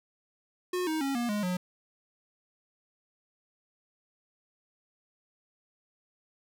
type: tone with pitch steps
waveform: square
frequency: 362 / 315.1 / 274.3 / 238.8 / 207.9 / 181 Hz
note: F#4 / D#4 / C#4 / A#3 / G#3 / F#3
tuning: -38 / +22 / -18 / +42 / +2 / -38 cents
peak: -29 dBFS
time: 0.73-1.57 s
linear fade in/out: 5 ms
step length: 140 ms
effects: none